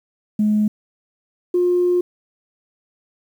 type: tone pair in turn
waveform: sine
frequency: 211.7 / 356 Hz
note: G#3 / F4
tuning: +33 / +33 cents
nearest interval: major sixth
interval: 900 cents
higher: second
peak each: -13 dBFS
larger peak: neither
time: 0.39-0.68 / 1.54-2.01 s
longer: second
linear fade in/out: 5 ms
effects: tanh soft clip ceiling -9 dBFS + 8-bit